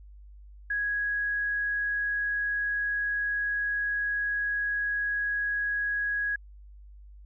sine tone, 1661.2 Hz, G#6, in tune, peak -26 dBFS, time 0.7-6.36 s, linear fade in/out 5 ms, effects added 50 Hz sine -46 dBFS peak until 7.25 s

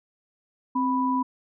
sine tone pair together, 261.6 / 987.8 Hz, C4 / B5, 0 / 0 cents, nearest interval octave + major seventh, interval 2300 cents, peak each -24 dBFS, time 0.75-1.23 s, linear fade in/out 10 ms, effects none

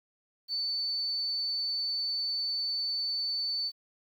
sine tone, 4510 Hz, C#8, 29 cents sharp, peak -29 dBFS, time 0.48-3.72 s, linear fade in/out 50 ms, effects 10-bit

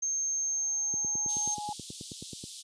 sine tone, 6380 Hz, G8, 30 cents sharp, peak -28 dBFS, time 0.02-1.55 s, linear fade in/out 10 ms
sine tone with exponential growth, 835 Hz, G#5, 9 cents sharp, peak -32 dBFS, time 0.25-1.73 s, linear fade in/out 5 ms, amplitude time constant 320 ms
click train, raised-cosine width 3 ms, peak -28 dBFS, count 15, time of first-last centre 0.94-2.439 s, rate 9.34 Hz
pink high-pass noise, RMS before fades -43 dBFS, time 1.28-2.63 s, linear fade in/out 20 ms, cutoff 3300 Hz, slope 48 dB/octave
effects high-pass 100 Hz 12 dB/octave + resampled to 22050 Hz

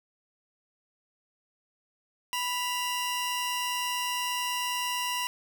sawtooth tone pair together, 987 / 2792 Hz, B5 / F7, -1 / -1 cents, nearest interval octave + tritone, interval 1800 cents, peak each -27 / -29 dBFS, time 2.33-5.27 s, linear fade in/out 0 ms, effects none

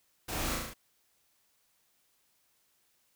pink noise with echo, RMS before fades -37 dBFS, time 0.28-0.56 s, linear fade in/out 10 ms, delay 36 ms, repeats 5, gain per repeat -2 dB, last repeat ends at 0.74 s, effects white hiss -72 dBFS RMS until 3.15 s

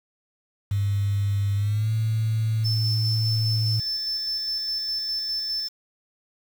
sine tone with pitch glide, 100.3 to 110.65 Hz, G2 to A2, +40 to +10 cents, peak -20 dBFS, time 0.71-3.8 s, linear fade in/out 5 ms, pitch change +170 cents, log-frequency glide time 1.55-1.92 s
sine tone with tremolo, 5290 Hz, E8, 5 cents sharp, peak -24 dBFS, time 2.64-5.69 s, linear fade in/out 20 ms, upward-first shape square, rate 4.9 Hz, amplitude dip 25%
effects tanh soft clip ceiling -14 dBFS + 7-bit

